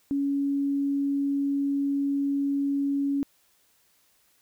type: tone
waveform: sine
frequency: 280 Hz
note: C#4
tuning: 18 cents sharp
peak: -23 dBFS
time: 0.11-3.23 s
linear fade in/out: 0 ms
effects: white hiss -65 dBFS RMS until 4.41 s

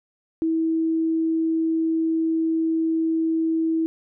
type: tone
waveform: sine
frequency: 324.1 Hz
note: E4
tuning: 29 cents flat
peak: -19 dBFS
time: 0.42-3.86 s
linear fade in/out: 0 ms
effects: none

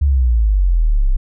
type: exponential sweep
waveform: sine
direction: down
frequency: 73.8 to 30.87 Hz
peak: -10 dBFS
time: 0.01-1.17 s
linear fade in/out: 10 ms
effects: none

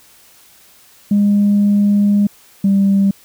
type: tone pair in turn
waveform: sine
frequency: 204 / 197.02 Hz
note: G#3 / G3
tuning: -31 / +9 cents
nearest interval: minor second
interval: 60 cents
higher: first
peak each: -8 dBFS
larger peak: neither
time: 1.11-2.27 / 2.64-3.11 s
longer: first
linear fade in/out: 5 ms
effects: tanh soft clip ceiling -6 dBFS + white hiss -47 dBFS RMS until 3.24 s

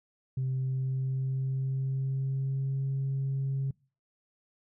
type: tone with pitch glide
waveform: sine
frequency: 130.81 to 135.66 Hz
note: C3 to C#3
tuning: 0 to -37 cents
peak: -26 dBFS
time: 0.37-3.71 s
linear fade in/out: 5 ms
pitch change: +63 cents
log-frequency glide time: 0.51-2.86 s
effects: noise-tail reverb RT60 0.4 s tail -26 dB re dry + tanh soft clip ceiling -25 dBFS

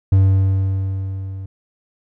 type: tone with level ramp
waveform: triangle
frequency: 96.1 Hz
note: G2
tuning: 34 cents flat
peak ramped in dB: -6 to -25 dBFS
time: 0.12-1.46 s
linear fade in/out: 5 ms
effects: none

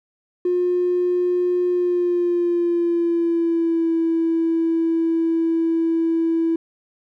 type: tone with pitch glide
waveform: triangle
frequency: 357.1 to 329.4 Hz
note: F4 to E4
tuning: +39 to -1 cents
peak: -13 dBFS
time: 0.45-6.56 s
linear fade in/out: 5 ms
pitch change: -140 cents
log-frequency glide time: 1.68-3.92 s
effects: tanh soft clip ceiling -14 dBFS

